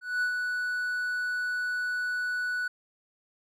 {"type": "tone with ADSR envelope", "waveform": "triangle", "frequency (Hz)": 1480, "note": "F#6", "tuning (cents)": 0, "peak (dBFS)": -22, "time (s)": [0.01, 2.68], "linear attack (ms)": 210, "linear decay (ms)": 90, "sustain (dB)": -4, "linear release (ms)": 6, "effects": []}